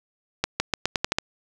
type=accelerating click train; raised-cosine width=0.2 ms; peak=-4 dBFS; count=8; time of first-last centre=0.44-1.185 s; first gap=160 ms; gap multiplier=0.86; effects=none